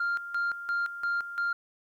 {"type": "tone with tremolo", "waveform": "sine", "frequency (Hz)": 1396.9, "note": "F6", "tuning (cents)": 0, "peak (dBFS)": -24, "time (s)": [0, 1.53], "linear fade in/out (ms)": 5, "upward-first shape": "square", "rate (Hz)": 2.9, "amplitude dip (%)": 75, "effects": ["tanh soft clip ceiling -24 dBFS", "11-bit"]}